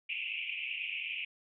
pink band-pass noise, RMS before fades -38 dBFS, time 0.09-1.25 s, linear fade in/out 5 ms, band 2300 to 2900 Hz, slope 96 dB/octave, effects none

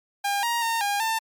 sawtooth tone with pitch steps, 805 / 940 / 916 / 811 / 895 Hz, G5 / A#5 / A#5 / G#5 / A5, +46 / +14 / -31 / -41 / +29 cents, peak -19 dBFS, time 0.24-1.19 s, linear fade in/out 10 ms, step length 190 ms, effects MP3 96 kbps

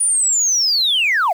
sine linear sweep, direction down, 9600 to 618 Hz, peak -12 dBFS, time 0-1.33 s, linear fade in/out 10 ms, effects tanh soft clip ceiling -10 dBFS + 7-bit

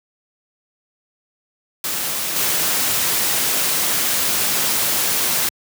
white noise with level steps, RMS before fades -23 / -19 dBFS, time 1.84-5.49 s, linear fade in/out 2 ms, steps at 2.36 s, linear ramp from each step 2 ms, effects high-pass 100 Hz 12 dB/octave

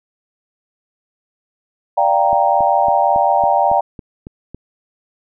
sine chord, G minor seventh, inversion second, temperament equal, 587.3 / 698.5 / 784 / 932.3 Hz, D5 / F5 / G5 / Bb5, 0 / 0 / 0 / 0 cents, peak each -18 / -17 / -15 / -17 dBFS, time 1.97-3.81 s, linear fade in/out 10 ms
click train, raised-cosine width 3 ms, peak -18 dBFS, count 9, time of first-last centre 2.33-4.546 s, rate 3.61 Hz
effects none

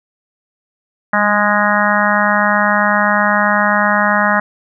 harmonic tone with a mistuned harmonic, 207.7 Hz, G#3, in tune, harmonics 1 / 3 / 4 / 5 / 6 / 7 / 8 / 9, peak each -19 / -19 / -19 / -19 / -19 / -19 / -19 / -19 dBFS, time 1.13-4.4 s, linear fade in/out 5 ms, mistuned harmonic 1, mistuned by -29 cents, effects none

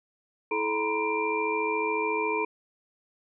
sine tone cluster, 326.6 / 432.5 / 944 / 1018 / 2370 Hz, E4 / A4 / A#5 / C6 / D7, -16 / -30 / +22 / -48 / +15 cents, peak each -35 / -29 / -31 / -34 / -31 dBFS, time 0.51-2.45 s, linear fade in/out 5 ms, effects none

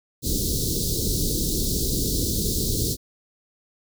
pink band-stop noise, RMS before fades -24 dBFS, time 0.22-2.97 s, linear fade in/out 50 ms, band 460 to 3900 Hz, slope 48 dB/octave, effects none

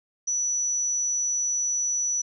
sine tone, 5920 Hz, F#8, in tune, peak -23 dBFS, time 0.27-2.22 s, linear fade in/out 10 ms, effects none

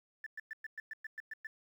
sine tone bursts, 1760 Hz, A6, in tune, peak -39 dBFS, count 10, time 0.24-1.47 s, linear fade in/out 2 ms, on 24 ms, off 110 ms, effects tanh soft clip ceiling -35 dBFS + 11-bit

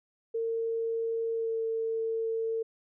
sine tone with pitch glide, 455.5 to 450.5 Hz, A#4 to A4, -40 to +41 cents, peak -28 dBFS, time 0.34-2.63 s, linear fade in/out 10 ms, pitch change -19 cents, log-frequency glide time 1.34-1.55 s, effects none

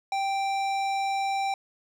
sine tone with hard clipping, 784 Hz, G5, in tune, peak -27 dBFS, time 0.12-1.54 s, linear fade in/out 2 ms, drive 14 dB, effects none

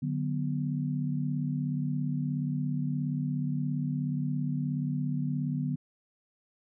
sine chord, B minor, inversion first, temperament just, 148.16 / 185.21 / 246.9 Hz, D3 / F#3 / B3, +16 / +2 / 0 cents, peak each -30 / -36 / -33 dBFS, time 0.02-5.76 s, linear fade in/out 10 ms, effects none

